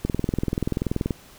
click train, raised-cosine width 3 ms, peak -10 dBFS, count 23, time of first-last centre 0.05-1.108 s, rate 20.8 Hz, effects pink hiss -49 dBFS RMS until 1.38 s

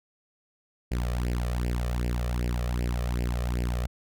sawtooth tone with flanger, 60.3 Hz, B1, 41 cents flat, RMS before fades -28 dBFS, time 0.91-3.87 s, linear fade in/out 10 ms, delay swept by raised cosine 0.39 to 1.69 ms, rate 2.6 Hz, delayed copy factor +0.8, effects none

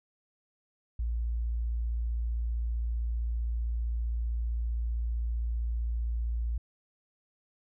sine tone, 57.7 Hz, A#1, 17 cents flat, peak -28 dBFS, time 0.99-6.58 s, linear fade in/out 5 ms, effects none

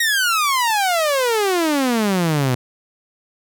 sawtooth exponential sweep, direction down, 1911 to 121.6 Hz, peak -12 dBFS, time 0-2.55 s, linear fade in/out 5 ms, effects none

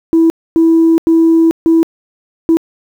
sine tone bursts at uneven times, 328 Hz, E4, 9 cents flat, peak -4 dBFS, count 5, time 0.13-0.3 / 0.56-0.98 / 1.07-1.51 / 1.66-1.83 / 2.49-2.57 s, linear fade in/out 0 ms, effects tanh soft clip ceiling -2 dBFS + 7-bit

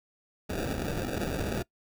white noise with sample-and-hold, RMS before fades -32 dBFS, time 0.49-1.63 s, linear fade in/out 10 ms, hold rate 1050 Hz, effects noise-tail reverb RT60 0.1 s tail -22 dB re dry

